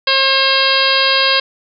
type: harmonic tone with a mistuned harmonic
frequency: 537 Hz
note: C5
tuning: 45 cents sharp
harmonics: 1 / 2 / 3 / 4 / 5 / 6 / 7 / 8 / 9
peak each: -20 / -19 / -19 / -23 / -19 / -18 / -20 / -20 / -18 dBFS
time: 0.07-1.4 s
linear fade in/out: 5 ms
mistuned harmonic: 7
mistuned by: +40 cents
effects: none